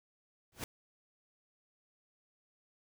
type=noise with exponential growth; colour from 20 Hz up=pink; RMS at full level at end=-35 dBFS; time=0.52-0.64 s; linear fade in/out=2 ms; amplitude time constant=25 ms; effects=none